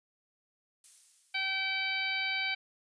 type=noise with exponential decay; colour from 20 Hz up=violet; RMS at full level=-48 dBFS; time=0.84-2.36 s; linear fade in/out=2 ms; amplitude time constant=330 ms
type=harmonic tone; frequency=770 Hz; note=G5; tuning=31 cents flat; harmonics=1 / 2 / 3 / 4 / 5 / 6; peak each=-42 / -39 / -32 / -39 / -40 / -41 dBFS; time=1.34-2.55 s; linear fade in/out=10 ms
effects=resampled to 22050 Hz